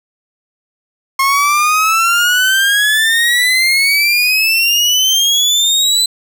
30% pulse exponential sweep, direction up, 1075 to 4042 Hz, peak -7 dBFS, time 1.19-6.06 s, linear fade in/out 5 ms, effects none

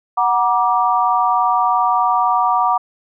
sine chord, Gb augmented, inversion none, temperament equal with one note detuned, 740 / 951.4 / 1174.7 Hz, Gb5 / Bb5 / D6, 0 / +35 / 0 cents, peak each -17 dBFS, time 0.17-2.78 s, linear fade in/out 10 ms, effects none

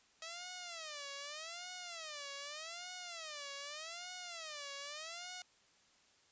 5% pulse tone with vibrato, 638 Hz, D#5, 43 cents sharp, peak -33 dBFS, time 0.22-5.42 s, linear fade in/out 2 ms, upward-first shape sine, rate 0.83 Hz, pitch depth 230 cents each way, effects white hiss -69 dBFS RMS until 6.31 s + resampled to 16000 Hz

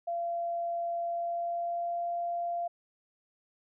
sine tone with pitch glide, 685 to 691 Hz, F5 to F5, -34 to -19 cents, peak -30 dBFS, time 0.07-2.68 s, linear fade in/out 10 ms, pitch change +15 cents, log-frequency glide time 1.02-2.09 s, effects none

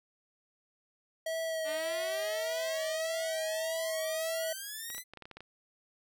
square tone with vibrato, 644 Hz, E5, 41 cents flat, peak -33 dBFS, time 1.26-4.53 s, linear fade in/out 5 ms, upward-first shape sine, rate 1.7 Hz, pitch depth 23 cents each way
5% pulse exponential sweep, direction up, 290 to 2042 Hz, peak -29 dBFS, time 1.64-5.04 s, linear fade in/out 50 ms
clicks, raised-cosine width 0.3 ms, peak -31 dBFS, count 10, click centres 4.902 / 4.948 / 4.981 / 5.136 / 5.173 / 5.223 / 5.255 / 5.313 / 5.37 / 5.406 s
effects none

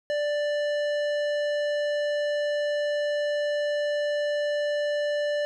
sine tone with tanh clipping, 588 Hz, D5, 2 cents sharp, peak -26 dBFS, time 0.1-5.45 s, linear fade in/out 0 ms, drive 15 dB, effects none

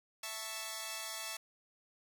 5% pulse chord, A major, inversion second, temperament equal, 659.3 / 880 / 1108.7 Hz, E5 / A5 / C#6, 0 / 0 / 0 cents, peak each -33 dBFS, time 0.23-1.37 s, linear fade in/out 5 ms, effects none

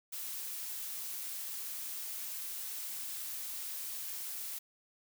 blue noise, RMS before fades -41 dBFS, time 0.12-4.59 s, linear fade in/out 10 ms, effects none

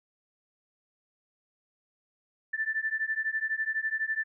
sine beating tone pair, 1760 / 1772 Hz, A6 / A6, 0 / +12 cents, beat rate 12 Hz, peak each -31 / -31 dBFS, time 2.53-4.24 s, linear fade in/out 10 ms, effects none

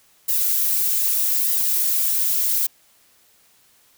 violet noise with flanger, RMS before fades -20 dBFS, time 0.28-2.67 s, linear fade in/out 10 ms, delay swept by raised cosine 1 to 5.7 ms, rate 0.81 Hz, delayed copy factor +0.8, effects white hiss -57 dBFS RMS until 3.97 s

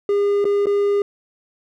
triangle tone with dropouts, 405.4 Hz, G#4, 42 cents flat, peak -13 dBFS, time 0.09-1.02 s, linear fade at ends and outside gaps 2 ms, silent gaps 0.444-0.452 / 0.658-0.668 s, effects none

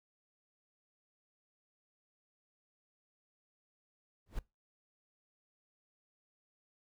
brown noise with exponential growth, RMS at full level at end -34 dBFS, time 4.26-4.39 s, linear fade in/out 5 ms, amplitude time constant 27 ms, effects noise-tail reverb RT60 0.2 s tail -21 dB re dry

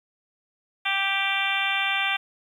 harmonic tone, 392 Hz, G4, in tune, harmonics 2 / 3 / 4 / 5 / 6 / 7 / 8 / 9, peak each -31 / -33 / -30 / -32 / -27 / -30 / -32 / -32 dBFS, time 0.85-2.17 s, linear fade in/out 10 ms, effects 9-bit

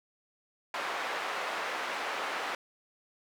white band-pass noise, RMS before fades -35 dBFS, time 0.74-2.55 s, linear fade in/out 2 ms, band 530 to 1700 Hz, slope 12 dB/octave, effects none

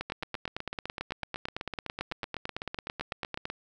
two click trains, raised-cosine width 0.3 ms, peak -17 / -19 dBFS, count 32 / 28, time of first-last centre 0.01-3.454 / 0.1-3.501 s, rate 9 / 7.94 Hz, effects none

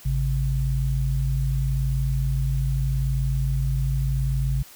sine tone pair together, 53.57 / 134.4 Hz, A1 / C3, -46 / +47 cents, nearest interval octave + major third, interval 1593 cents, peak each -23 dBFS, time 0.05-4.63 s, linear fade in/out 10 ms, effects white hiss -47 dBFS RMS until 4.75 s

